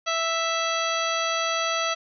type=harmonic tone; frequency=659.3 Hz; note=E5; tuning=in tune; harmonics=1 / 2 / 3 / 4 / 5 / 6 / 7 / 9; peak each=-29 / -27 / -33 / -32 / -32 / -36 / -37 / -34 dBFS; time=0.06-1.95 s; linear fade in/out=20 ms; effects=none